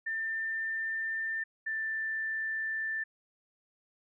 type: tone pair in turn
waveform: sine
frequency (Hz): 1792 / 1772.4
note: A6 / A6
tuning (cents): +31 / +12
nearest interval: unison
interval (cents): 19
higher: first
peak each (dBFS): -31 / -31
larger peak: neither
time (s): 0.06-1.44 / 1.66-3.04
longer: neither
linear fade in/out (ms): 10
effects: none